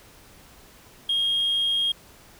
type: tone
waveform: triangle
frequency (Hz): 3249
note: G#7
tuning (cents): -39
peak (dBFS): -18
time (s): 1.09-1.92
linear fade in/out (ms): 5
effects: tanh soft clip ceiling -17 dBFS + pink hiss -51 dBFS RMS until 2.39 s